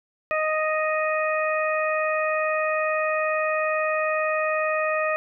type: harmonic tone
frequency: 622.3 Hz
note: D#5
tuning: in tune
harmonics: 1 / 2 / 3 / 4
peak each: -24 / -27 / -29 / -30 dBFS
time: 0.31-5.16 s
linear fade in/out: 0 ms
effects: none